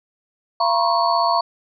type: tone cluster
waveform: sine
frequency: 682 / 942 / 1018 / 1098 / 4439 Hz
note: F5 / A#5 / C6 / C#6 / C#8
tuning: -41 / +18 / -48 / -17 / +2 cents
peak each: -20 / -20 / -26 / -21 / -26 dBFS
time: 0.6-1.41 s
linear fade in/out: 5 ms
effects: none